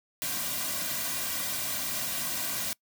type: noise with comb filter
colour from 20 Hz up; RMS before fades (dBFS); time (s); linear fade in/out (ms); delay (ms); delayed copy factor
white; -32; 0.22-2.73; 0; 2.3; -0.75
effects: noise-tail reverb RT60 0.1 s tail -24 dB re dry